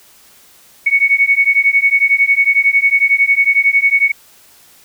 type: beating tone pair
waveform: sine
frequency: 2217 / 2228 Hz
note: C#7 / C#7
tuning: 0 / +8 cents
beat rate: 11 Hz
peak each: -12 dBFS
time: 0.86-4.12 s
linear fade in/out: 10 ms
effects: white hiss -46 dBFS RMS until 4.84 s